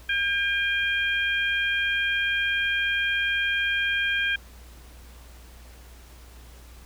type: harmonic tone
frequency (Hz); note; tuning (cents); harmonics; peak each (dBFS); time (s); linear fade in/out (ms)
803; G5; +41; 2 / 3 / 4; -24 / -28 / -30; 0.09-4.36; 5
effects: added 60 Hz sine -45 dBFS peak until 6.85 s + pink hiss -52 dBFS RMS until 6.85 s